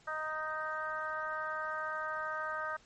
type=harmonic tone; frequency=311.1 Hz; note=D#4; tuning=in tune; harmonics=2 / 3 / 4 / 5 / 6; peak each=-42 / -44 / -38 / -39 / -48 dBFS; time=0.07-2.77 s; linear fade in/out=10 ms; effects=pink hiss -63 dBFS RMS until 2.85 s + MP3 32 kbps